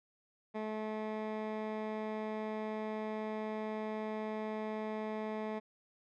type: tone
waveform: 15% pulse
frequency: 216.1 Hz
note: A3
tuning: 31 cents flat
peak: -30 dBFS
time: 0.54-5.6 s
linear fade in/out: 20 ms
effects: low-pass 2000 Hz 12 dB/octave